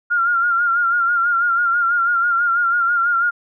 sine tone with vibrato, 1396.9 Hz, F6, in tune, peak -14 dBFS, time 0.1-3.31 s, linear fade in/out 20 ms, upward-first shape sine, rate 6.1 Hz, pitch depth 51 cents each way, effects none

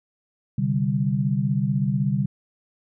sine chord, C suspended second, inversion none, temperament equal, 130.81 / 146.83 / 196 Hz, C3 / D3 / G3, 0 / 0 / 0 cents, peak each -24 dBFS, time 0.58-2.26 s, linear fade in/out 5 ms, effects none

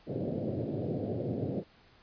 pink band-pass noise, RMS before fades -34 dBFS, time 0.06-1.64 s, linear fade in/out 50 ms, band 100 to 610 Hz, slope 48 dB/octave, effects pink hiss -61 dBFS RMS until 2.02 s + resampled to 11025 Hz

